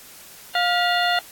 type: harmonic tone with a mistuned harmonic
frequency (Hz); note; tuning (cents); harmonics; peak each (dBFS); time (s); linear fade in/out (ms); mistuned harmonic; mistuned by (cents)
706; F5; +19; 1 / 2 / 3 / 4 / 5 / 6; -21 / -24 / -26 / -27 / -28 / -29; 0.55-1.19; 2; 3; -150
effects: white hiss -44 dBFS RMS until 1.31 s + AAC 64 kbps